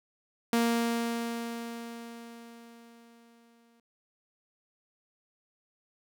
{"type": "tone with exponential decay", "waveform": "sawtooth", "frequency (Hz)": 233.1, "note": "A#3", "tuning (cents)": 0, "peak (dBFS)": -19, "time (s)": [0.53, 3.8], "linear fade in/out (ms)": 2, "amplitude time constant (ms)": 710, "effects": []}